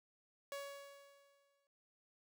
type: tone with exponential decay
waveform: sawtooth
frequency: 561 Hz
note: C#5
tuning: 21 cents sharp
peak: -38 dBFS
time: 0.52-1.67 s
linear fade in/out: 1 ms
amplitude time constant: 250 ms
effects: none